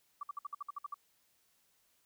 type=tone bursts; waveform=sine; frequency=1158 Hz; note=D6; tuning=25 cents flat; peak=-37 dBFS; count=10; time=0.21-0.943 s; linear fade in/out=5 ms; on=22 ms; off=57 ms; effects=white hiss -73 dBFS RMS until 2.05 s